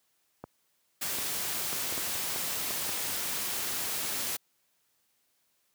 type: clicks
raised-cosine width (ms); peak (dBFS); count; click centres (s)
1; -25; 9; 0.44 / 1.185 / 1.729 / 1.925 / 1.978 / 2.155 / 2.361 / 2.707 / 2.892
type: noise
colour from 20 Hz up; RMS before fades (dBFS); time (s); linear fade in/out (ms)
white; -33; 1.01-4.37; 10
effects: white hiss -73 dBFS RMS until 5.74 s + high-pass 80 Hz 12 dB/octave

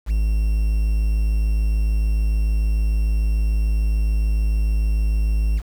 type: tone with quantisation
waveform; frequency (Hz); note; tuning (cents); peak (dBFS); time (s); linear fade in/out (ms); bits
triangle; 53.4; G#1; +49; -14; 0.06-5.62; 50; 7
effects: none

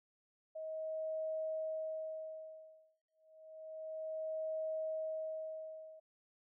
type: tone with tremolo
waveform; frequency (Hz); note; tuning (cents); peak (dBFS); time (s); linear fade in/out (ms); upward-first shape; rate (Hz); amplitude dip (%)
sine; 633; D#5; +30; -36; 0.55-6; 10; sine; 0.3; 100
effects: none

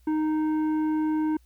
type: tone with tanh clipping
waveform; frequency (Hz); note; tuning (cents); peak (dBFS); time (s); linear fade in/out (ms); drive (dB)
sine; 310; D#4; -6; -24; 0.07-1.37; 5; 9
effects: added 60 Hz sine -55 dBFS peak until 1.45 s + white hiss -68 dBFS RMS until 1.45 s

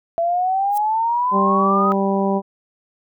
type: exponential sweep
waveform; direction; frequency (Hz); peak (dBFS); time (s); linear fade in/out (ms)
sine; up; 667 to 1266; -16; 0.18-1.92; 0
type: noise with exponential growth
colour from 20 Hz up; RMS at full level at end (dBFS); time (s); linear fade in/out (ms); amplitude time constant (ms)
violet; -26; 0.69-0.78; 5; 18
type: harmonic tone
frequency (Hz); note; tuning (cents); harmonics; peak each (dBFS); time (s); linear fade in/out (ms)
196; G3; 0; 1 / 2 / 3 / 4 / 5; -19 / -22 / -24 / -25 / -26; 1.31-2.42; 50
effects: none

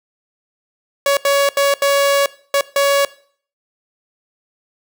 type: tone bursts at uneven times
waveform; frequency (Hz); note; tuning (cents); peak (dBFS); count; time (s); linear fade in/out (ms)
sawtooth; 561; C#5; +21; -8; 6; 1.06-1.17 / 1.25-1.49 / 1.57-1.74 / 1.82-2.26 / 2.54-2.61 / 2.76-3.05; 2
effects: noise-tail reverb RT60 0.5 s tail -19 dB re dry

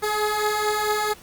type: beating tone pair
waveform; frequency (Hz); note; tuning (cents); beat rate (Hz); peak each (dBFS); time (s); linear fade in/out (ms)
15% pulse; 419.4 / 423.9; G#4 / G#4; +17 / +35; 4.5; -21 / -16; 0.02-1.14; 20
effects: pink hiss -47 dBFS RMS until 1.22 s + Opus 24 kbps

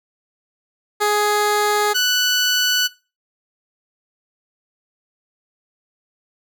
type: tone pair in turn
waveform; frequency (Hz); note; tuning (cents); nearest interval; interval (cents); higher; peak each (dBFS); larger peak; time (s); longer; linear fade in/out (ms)
15% pulse; 417.1 / 1486.4; G#4 / F#6; +7 / +7; octave + minor seventh; 2200; second; -9; neither; 1-1.94 / 1.94-2.88; neither; 20
effects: noise-tail reverb RT60 0.3 s tail -19 dB re dry

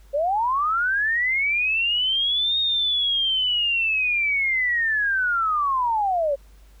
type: linear two-way sweep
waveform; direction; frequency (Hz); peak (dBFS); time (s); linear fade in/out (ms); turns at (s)
sine; up then down; 539 to 3729 to 539; -19; 0.13-6.36; 20; 2.59
effects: added 50 Hz sine -47 dBFS peak until 6.8 s + pink hiss -59 dBFS RMS until 6.8 s

